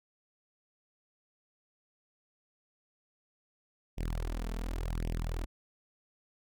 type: tone with flanger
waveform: sawtooth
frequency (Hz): 41.2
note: E1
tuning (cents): 0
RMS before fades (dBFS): -35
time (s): 3.97-5.46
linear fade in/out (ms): 20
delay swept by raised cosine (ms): 0.35 to 4.55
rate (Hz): 0.9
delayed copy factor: +1
effects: none